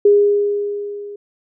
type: tone with level ramp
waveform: sine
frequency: 409.1 Hz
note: G#4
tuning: 26 cents flat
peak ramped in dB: -6 to -29 dBFS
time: 0.05-1.16 s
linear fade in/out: 5 ms
effects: none